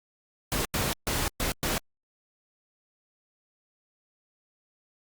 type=noise bursts at uneven times; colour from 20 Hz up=pink; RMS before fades=-28 dBFS; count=5; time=0.52-0.65 / 0.74-0.93 / 1.07-1.28 / 1.4-1.52 / 1.63-1.78 s; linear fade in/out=0 ms; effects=Opus 48 kbps